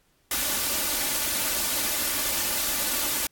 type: noise with comb filter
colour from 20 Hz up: white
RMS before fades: -26 dBFS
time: 0.31-3.27 s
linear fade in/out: 2 ms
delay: 3.4 ms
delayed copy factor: +0.55
effects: pink hiss -66 dBFS RMS until 3.31 s + AAC 64 kbps